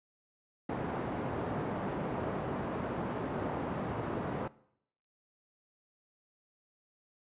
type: band-pass noise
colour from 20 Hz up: pink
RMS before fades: -36 dBFS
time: 0.69-4.48 s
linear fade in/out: 5 ms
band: 130 to 1000 Hz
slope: 12 dB/octave
effects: noise-tail reverb RT60 0.7 s tail -20 dB re dry + resampled to 8000 Hz